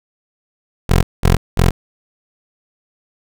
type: tone bursts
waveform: 15% pulse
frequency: 43.9 Hz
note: F1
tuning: 10 cents sharp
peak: -3 dBFS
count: 3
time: 0.89-1.71 s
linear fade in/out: 10 ms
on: 140 ms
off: 200 ms
effects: none